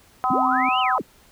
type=harmonic tone; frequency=254.5 Hz; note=C4; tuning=48 cents flat; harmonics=3 / 4 / 5; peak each=-22 / -24 / -23 dBFS; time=0.24-0.98 s; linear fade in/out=0 ms
type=linear two-way sweep; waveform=sine; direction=up then down; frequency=97.1 to 3086 to 97.1 Hz; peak=-24 dBFS; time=0.3-1.02 s; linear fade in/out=10 ms; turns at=0.8 s
type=tone; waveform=sine; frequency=261.6 Hz; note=C4; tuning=in tune; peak=-25 dBFS; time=0.3-0.69 s; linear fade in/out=2 ms
effects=pink hiss -54 dBFS RMS until 1.31 s